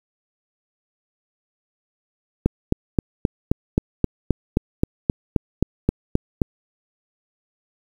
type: click train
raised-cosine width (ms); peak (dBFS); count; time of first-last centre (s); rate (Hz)
3; -3; 16; 2.46-6.418; 3.79
effects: 7-bit